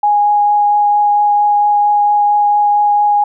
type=tone with vibrato; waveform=sine; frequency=827 Hz; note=G#5; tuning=8 cents flat; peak=-8 dBFS; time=0.03-3.24 s; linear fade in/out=5 ms; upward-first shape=triangle; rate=4.4 Hz; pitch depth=9 cents each way; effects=none